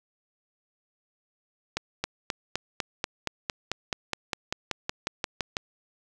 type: accelerating click train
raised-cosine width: 0.2 ms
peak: -10 dBFS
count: 19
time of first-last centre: 1.77-5.568 s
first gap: 270 ms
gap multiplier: 0.97
effects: none